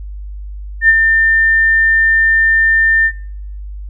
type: tone with ADSR envelope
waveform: sine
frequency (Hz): 1800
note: A6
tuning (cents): +39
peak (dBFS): -3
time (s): 0.81-3.12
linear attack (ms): 79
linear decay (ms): 32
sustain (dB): -5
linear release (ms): 64
effects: noise-tail reverb RT60 0.7 s tail -25 dB re dry + added 50 Hz sine -24 dBFS peak until 3.89 s